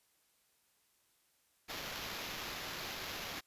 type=noise with sample-and-hold; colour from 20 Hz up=blue; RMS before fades=-43 dBFS; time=1.68-3.41 s; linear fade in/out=20 ms; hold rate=8820 Hz; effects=white hiss -74 dBFS RMS until 3.46 s + resampled to 32000 Hz